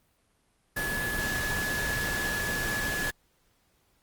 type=tone in noise; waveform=sine; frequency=1702 Hz; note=G#6; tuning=42 cents sharp; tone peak=-30 dBFS; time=0.76-3.11 s; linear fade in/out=10 ms; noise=pink; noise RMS=-33 dBFS; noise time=0.76-3.11 s; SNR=0 dB; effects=pink hiss -69 dBFS RMS until 4.02 s + Opus 32 kbps